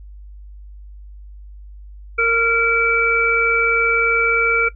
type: harmonic tone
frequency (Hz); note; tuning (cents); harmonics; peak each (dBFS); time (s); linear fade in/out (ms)
461.5; A#4; -17; 1 / 3 / 5; -20 / -17 / -17; 2.18-4.69; 10
effects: noise-tail reverb RT60 0.1 s tail -18 dB re dry + added 50 Hz sine -35 dBFS peak until 4.75 s